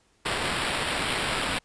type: noise with sample-and-hold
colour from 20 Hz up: violet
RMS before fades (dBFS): -28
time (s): 0.25-1.59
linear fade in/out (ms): 10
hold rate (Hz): 6300
effects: pink hiss -65 dBFS RMS until 1.64 s + resampled to 22050 Hz